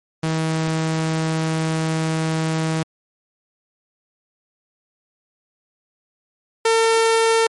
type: tone pair in turn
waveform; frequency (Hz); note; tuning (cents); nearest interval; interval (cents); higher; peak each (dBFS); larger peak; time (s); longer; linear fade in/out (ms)
sawtooth; 160 / 452.5; D#3 / A4; +49 / +48; octave + tritone; 1799; second; -15 / -10; second; 0.23-2.83 / 6.65-7.47; first; 5
effects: MP3 48 kbps